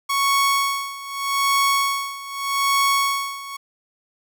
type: tone with tremolo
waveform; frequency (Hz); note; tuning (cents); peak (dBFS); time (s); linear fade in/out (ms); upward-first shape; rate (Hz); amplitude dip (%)
sawtooth; 1109; C#6; 0; -12; 0.09-3.57; 10; sine; 0.82; 85
effects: none